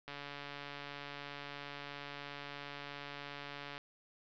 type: click train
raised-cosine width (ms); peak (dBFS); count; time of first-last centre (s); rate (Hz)
0.3; -29; 530; 0.08-3.779; 143
effects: resampled to 16000 Hz